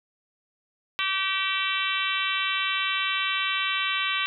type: harmonic tone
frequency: 385 Hz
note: G4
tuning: 31 cents flat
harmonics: 3 / 4 / 5 / 6 / 7 / 8 / 9 / 10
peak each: -31 / -33 / -34 / -31 / -30 / -32 / -35 / -35 dBFS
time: 0.99-4.26 s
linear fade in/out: 0 ms
effects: none